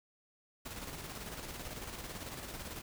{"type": "noise with tremolo", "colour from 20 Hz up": "pink", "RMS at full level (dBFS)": -43, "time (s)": [0.65, 2.82], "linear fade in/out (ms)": 10, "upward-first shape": "square", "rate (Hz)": 18, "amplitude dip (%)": 40, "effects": []}